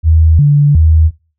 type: tone with pitch steps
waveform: sine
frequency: 80.1 / 145.1 / 79.6 Hz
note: E2 / D3 / D#2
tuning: -49 / -21 / +40 cents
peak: -4 dBFS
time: 0.03-1.11 s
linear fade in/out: 50 ms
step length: 360 ms
effects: noise-tail reverb RT60 0.4 s tail -23 dB re dry